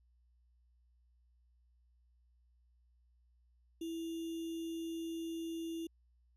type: tone with sample-and-hold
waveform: sine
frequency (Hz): 329.6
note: E4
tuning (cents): 0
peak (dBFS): -38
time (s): 3.81-5.87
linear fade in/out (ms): 5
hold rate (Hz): 3150
effects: added 60 Hz sine -67 dBFS peak until 6.36 s + resampled to 32000 Hz